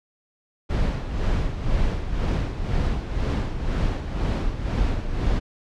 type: noise with tremolo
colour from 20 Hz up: brown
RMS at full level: -21 dBFS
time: 0.69-5.4 s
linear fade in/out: 20 ms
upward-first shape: sine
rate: 2 Hz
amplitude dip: 60%
effects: low-pass 5000 Hz 12 dB/octave